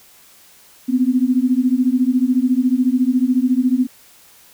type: beating tone pair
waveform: sine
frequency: 246.9 / 260.9 Hz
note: B3 / C4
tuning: 0 / -5 cents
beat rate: 14 Hz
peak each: -16 dBFS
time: 0.88-3.87 s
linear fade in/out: 20 ms
effects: white hiss -48 dBFS RMS until 4.53 s